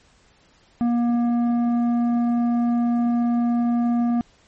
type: tone with tanh clipping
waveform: triangle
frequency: 237.8 Hz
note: A#3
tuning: 35 cents sharp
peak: -19 dBFS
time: 0.81-4.21 s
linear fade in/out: 0 ms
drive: 13 dB
effects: pink hiss -57 dBFS RMS until 4.47 s + MP3 32 kbps